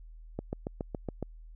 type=click train; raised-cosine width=2 ms; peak=-20 dBFS; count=7; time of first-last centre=0.39-1.227 s; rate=7.17 Hz; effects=added 40 Hz sine -46 dBFS peak until 1.55 s